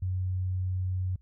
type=tone; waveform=sine; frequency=92.4 Hz; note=F#2; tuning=2 cents flat; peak=-27 dBFS; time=0.02-1.16 s; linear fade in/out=5 ms; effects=added 60 Hz sine -56 dBFS peak until 1.21 s